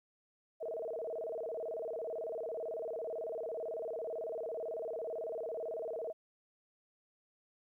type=tone with vibrato; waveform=sine; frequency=544 Hz; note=C#5; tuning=33 cents flat; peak=-37 dBFS; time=0.6-6.13 s; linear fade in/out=20 ms; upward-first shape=square; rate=18 Hz; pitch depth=290 cents each way; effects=13-bit